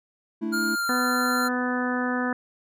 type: chord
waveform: triangle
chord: A suspended fourth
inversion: none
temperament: equal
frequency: 220 / 293.7 / 329.6 Hz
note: A3 / D4 / E4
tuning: 0 / 0 / 0 cents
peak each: -27 / -32 / -27 dBFS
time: 0.41-0.76 s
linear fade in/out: 20 ms
type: tone with pitch glide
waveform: square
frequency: 1409 to 1379.2 Hz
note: F6 to F6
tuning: +15 to -22 cents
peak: -25 dBFS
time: 0.52-1.49 s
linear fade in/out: 20 ms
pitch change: -37 cents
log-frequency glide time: 0.73-0.9 s
type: harmonic tone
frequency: 249.3 Hz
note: B3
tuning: 16 cents sharp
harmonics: 1 / 2 / 3 / 4 / 5 / 6 / 7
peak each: -26 / -32 / -34 / -35 / -34 / -33 / -32 dBFS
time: 0.89-2.33 s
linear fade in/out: 2 ms
effects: none